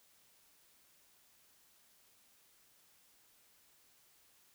silence, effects white hiss -68 dBFS RMS until 4.54 s

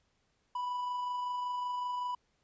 triangle tone with amplitude modulation, 987.8 Hz, B5, in tune, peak -30 dBFS, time 0.55-2.15 s, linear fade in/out 5 ms, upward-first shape sine, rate 25.3 Hz, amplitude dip 25%, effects pink hiss -75 dBFS RMS until 2.43 s + resampled to 16000 Hz

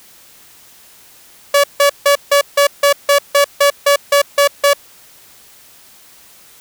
sawtooth tone bursts, 569 Hz, C#5, 45 cents sharp, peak -4 dBFS, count 13, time 1.54-4.734 s, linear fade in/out 5 ms, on 98 ms, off 160 ms, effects white hiss -44 dBFS RMS until 6.6 s

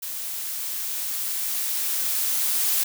blue noise with level ramp, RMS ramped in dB -32 to -22 dBFS, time 0.02-2.84 s, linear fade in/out 10 ms, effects none

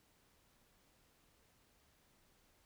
silence, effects pink hiss -72 dBFS RMS until 2.65 s

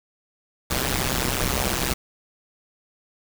pink noise with amplitude modulation, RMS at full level -20 dBFS, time 0.7-1.94 s, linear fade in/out 10 ms, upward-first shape sine, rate 129 Hz, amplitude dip 100%, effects none

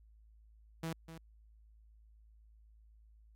sawtooth tone with echo, 163.2 Hz, E3, 17 cents flat, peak -33 dBFS, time 0.83-0.93 s, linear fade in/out 5 ms, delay 250 ms, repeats 1, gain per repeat -11 dB, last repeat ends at 1.18 s, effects added 54 Hz sine -59 dBFS peak until 3.35 s + AAC 48 kbps

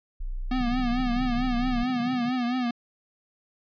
sine tone, 30.87 Hz, B0, in tune, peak -28 dBFS, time 0.2-1.84 s, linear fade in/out 10 ms
square tone with vibrato, 246.9 Hz, B3, in tune, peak -25 dBFS, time 0.51-2.71 s, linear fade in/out 5 ms, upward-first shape triangle, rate 4.5 Hz, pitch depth 89 cents each way
pink band-pass noise, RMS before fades -40 dBFS, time 0.58-2.3 s, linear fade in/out 10 ms, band 130 to 220 Hz, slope 48 dB/octave
effects resampled to 11025 Hz

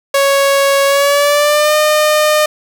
sawtooth tone with pitch glide, 554.4 to 608.1 Hz, C#5 to D#5, 0 to -40 cents, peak -5 dBFS, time 0.14-2.46 s, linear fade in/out 5 ms, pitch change +160 cents, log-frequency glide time 0.86-1.75 s, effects none

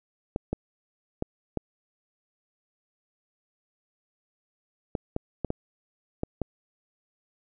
clicks, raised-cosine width 2 ms, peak -14 dBFS, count 10, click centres 0.361 / 0.53 / 1.224 / 1.573 / 4.952 / 5.164 / 5.447 / 5.504 / 6.234 / 6.417 s, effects none

